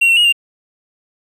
triangle tone with pitch steps, 2745 / 2713 / 2881 / 2786 Hz, F7 / E7 / F#7 / F7, -31 / +49 / -47 / -5 cents, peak -7 dBFS, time 0.01-0.326 s, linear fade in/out 10 ms, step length 79 ms, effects none

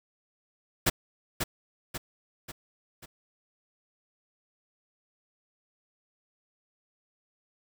pink noise with echo, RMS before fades -23 dBFS, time 0.86-0.9 s, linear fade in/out 10 ms, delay 540 ms, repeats 4, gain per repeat -6 dB, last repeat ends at 3.06 s, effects none

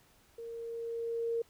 sine tone with level ramp, 462.6 Hz, A#4, 13 cents flat, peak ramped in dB -41 to -29 dBFS, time 0.38-1.42 s, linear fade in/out 5 ms, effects pink hiss -65 dBFS RMS until 1.49 s

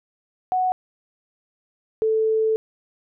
sine tone pair in turn, 740 / 440 Hz, F#5 / A4, 0 / 0 cents, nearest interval major sixth, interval 900 cents, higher first, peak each -18 / -17 dBFS, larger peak second, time 0.52-0.72 / 2.02-2.56 s, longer second, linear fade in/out 0 ms, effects none

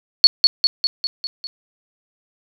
sine tone with echo, 4400 Hz, C#8, 14 cents flat, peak -3 dBFS, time 0.24-0.27 s, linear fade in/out 0 ms, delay 200 ms, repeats 6, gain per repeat -4 dB, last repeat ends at 1.47 s, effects none

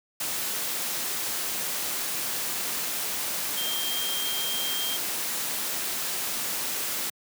sine tone in noise, 3191 Hz, G7, 30 cents sharp, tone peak -30 dBFS, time 3.57-4.97 s, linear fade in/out 5 ms, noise white, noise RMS -30 dBFS, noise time 0.2-7.1 s, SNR -3 dB, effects high-pass 150 Hz 12 dB/octave

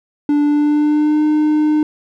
triangle tone with pitch glide, 292.5 to 304 Hz, D4 to D#4, -7 to -40 cents, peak -9 dBFS, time 0.29-1.83 s, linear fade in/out 2 ms, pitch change +67 cents, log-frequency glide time 0.42-1.24 s, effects none

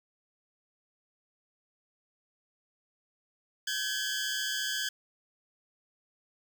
15% pulse tone pair together, 1547 / 1682 Hz, G6 / G#6, -23 / +22 cents, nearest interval minor second, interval 145 cents, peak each -27 dBFS, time 3.67-4.89 s, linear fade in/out 5 ms, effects 10-bit

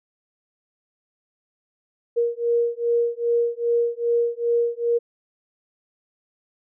sine beating tone pair, 470 / 472.5 Hz, A#4 / A#4, +14 / +23 cents, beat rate 2.5 Hz, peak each -22 dBFS, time 2.16-4.99 s, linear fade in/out 20 ms, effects none

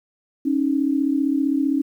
sine tone pair together, 274.2 / 309.6 Hz, C#4 / D#4, -19 / -9 cents, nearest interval major second, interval 210 cents, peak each -19 / -22 dBFS, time 0.45-1.82 s, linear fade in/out 10 ms, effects 9-bit

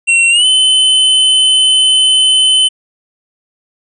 square tone with pitch glide, 2728 to 3044 Hz, F7 to F#7, -41 to +48 cents, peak -7 dBFS, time 0.07-2.69 s, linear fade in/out 20 ms, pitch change +189 cents, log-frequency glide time 0.3-0.46 s, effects resampled to 24000 Hz

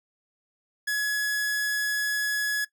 45% pulse tone, 1689 Hz, G#6, 29 cents sharp, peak -24 dBFS, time 0.87-2.65 s, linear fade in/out 10 ms, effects noise-tail reverb RT60 0.1 s tail -19 dB re dry

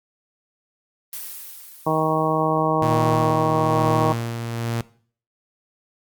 blue noise with exponential decay, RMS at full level -31 dBFS, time 1.13-3.16 s, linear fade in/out 1 ms, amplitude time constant 440 ms
harmonic tone, 157.5 Hz, D#3, 21 cents sharp, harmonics 1 / 2 / 3 / 4 / 5 / 6 / 7, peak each -25 / -25 / -25 / -25 / -25 / -25 / -25 dBFS, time 1.86-4.13 s, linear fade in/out 10 ms
sawtooth tone with tremolo, 116.54 Hz, A#2, in tune, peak -18 dBFS, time 2.82-4.81 s, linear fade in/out 0 ms, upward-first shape sine, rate 1.1 Hz, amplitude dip 45%
effects noise-tail reverb RT60 0.5 s tail -19 dB re dry + Opus 32 kbps

